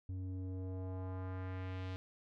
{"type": "tone with low-pass filter sweep", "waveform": "square", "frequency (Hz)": 93.1, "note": "F#2", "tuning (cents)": 11, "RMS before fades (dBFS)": -42, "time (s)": [0.09, 1.96], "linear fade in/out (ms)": 0, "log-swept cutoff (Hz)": [200, 3900], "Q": 1.3, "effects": []}